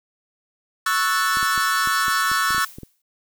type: chord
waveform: 45% pulse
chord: F# minor seventh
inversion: second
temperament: equal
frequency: 1108.7 / 1318.5 / 1480 / 1760 Hz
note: C#6 / E6 / F#6 / A6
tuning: 0 / 0 / 0 / 0 cents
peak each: -24 / -23 / -24 / -25 dBFS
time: 0.86-2.65 s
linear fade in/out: 5 ms
type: clicks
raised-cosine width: 3 ms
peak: -23 dBFS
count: 11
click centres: 1.371 / 1.429 / 1.578 / 1.874 / 2.082 / 2.316 / 2.506 / 2.547 / 2.581 / 2.785 / 2.833 s
type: noise with exponential decay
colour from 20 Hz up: blue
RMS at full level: -33 dBFS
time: 2.61-3.02 s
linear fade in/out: 5 ms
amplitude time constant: 87 ms
effects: none